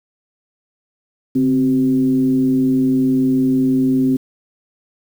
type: tone with frequency modulation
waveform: sine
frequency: 261.6 Hz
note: C4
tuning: in tune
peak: -12 dBFS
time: 1.35-4.17 s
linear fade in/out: 10 ms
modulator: 121 Hz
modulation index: 0.45
effects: 7-bit